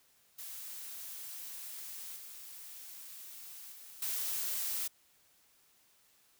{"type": "noise with level steps", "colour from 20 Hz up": "blue", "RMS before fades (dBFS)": [-45, -49, -52, -36], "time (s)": [0.38, 4.88], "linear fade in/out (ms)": 10, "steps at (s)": [2.16, 3.72, 4.02], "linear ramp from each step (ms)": 2, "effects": ["white hiss -68 dBFS RMS until 6.39 s"]}